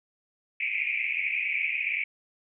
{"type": "band-pass noise", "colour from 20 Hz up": "pink", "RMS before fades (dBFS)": -29, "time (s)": [0.6, 2.04], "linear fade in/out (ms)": 5, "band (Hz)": [2200, 2500], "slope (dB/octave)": 96, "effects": []}